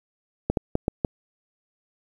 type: clicks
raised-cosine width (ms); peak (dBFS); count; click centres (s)
2; -8; 5; 0.5 / 0.572 / 0.754 / 0.881 / 1.048
effects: 8-bit